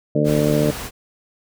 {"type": "harmonic tone", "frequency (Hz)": 74.5, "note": "D2", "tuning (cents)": 25, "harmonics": [2, 3, 4, 5, 6, 7, 8], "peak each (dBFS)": [-20, -23, -21, -31, -22, -28, -22], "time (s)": [0.15, 0.71], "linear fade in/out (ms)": 5}
{"type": "noise", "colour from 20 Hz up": "pink", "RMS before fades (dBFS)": -30, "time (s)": [0.24, 0.91], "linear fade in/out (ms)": 50}
{"effects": []}